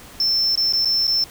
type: tone with dropouts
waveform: triangle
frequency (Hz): 5340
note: E8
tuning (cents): +22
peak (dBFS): -15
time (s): 0.2-1.24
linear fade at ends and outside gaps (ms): 2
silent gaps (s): 0.555-0.575 / 0.725-0.734 / 0.849-0.855 / 1.07-1.077
effects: pink hiss -42 dBFS RMS until 1.3 s